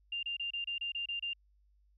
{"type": "tone bursts", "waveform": "sine", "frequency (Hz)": 2794, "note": "F7", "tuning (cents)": 0, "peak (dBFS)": -34, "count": 9, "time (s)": [0.12, 1.334], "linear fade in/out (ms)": 5, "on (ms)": 110, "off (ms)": 28, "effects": ["added 50 Hz sine -65 dBFS peak until 1.97 s"]}